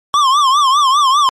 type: tone with vibrato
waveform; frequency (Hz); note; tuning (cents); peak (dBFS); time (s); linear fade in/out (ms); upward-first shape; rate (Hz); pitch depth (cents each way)
square; 1110; C#6; +2; -9; 0.14-1.29; 0; triangle; 5; 160
effects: low-pass 6000 Hz 12 dB/octave + MP3 64 kbps